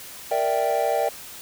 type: chord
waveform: triangle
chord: E half-diminished seventh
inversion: second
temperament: equal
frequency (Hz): 466.2 / 587.3 / 659.3 / 784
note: Bb4 / D5 / E5 / G5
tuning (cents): 0 / 0 / 0 / 0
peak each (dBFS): -25 / -23 / -24 / -23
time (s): 0.31-1.09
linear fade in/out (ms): 5
effects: white hiss -40 dBFS RMS until 1.41 s